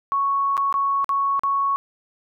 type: tone with dropouts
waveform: sine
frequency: 1108.7 Hz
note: C#6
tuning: in tune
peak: -18 dBFS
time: 0.12-1.76 s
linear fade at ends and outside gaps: 0 ms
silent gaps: 0.569-0.577 / 0.726-0.741 / 1.044-1.092 / 1.394-1.435 s
effects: none